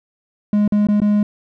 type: tone with dropouts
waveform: triangle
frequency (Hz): 207.7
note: G#3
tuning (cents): 0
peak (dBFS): -10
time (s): 0.53-1.23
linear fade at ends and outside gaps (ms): 2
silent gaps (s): 0.678-0.722 / 0.87-0.886 / 1.002-1.017
effects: none